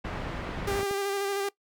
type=low-pass noise; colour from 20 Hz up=pink; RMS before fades=-35 dBFS; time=0.04-0.82 s; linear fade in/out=10 ms; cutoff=2200 Hz; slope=12 dB/octave
type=clicks; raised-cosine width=2 ms; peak=-24 dBFS; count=8; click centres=0.492 / 0.587 / 0.627 / 0.686 / 0.722 / 0.793 / 0.831 / 0.911 s
type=tone with vibrato; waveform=sawtooth; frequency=398 Hz; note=G4; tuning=26 cents sharp; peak=-24 dBFS; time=0.67-1.49 s; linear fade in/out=5 ms; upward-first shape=square; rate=13 Hz; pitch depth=21 cents each way
effects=noise-tail reverb RT60 0.1 s tail -20 dB re dry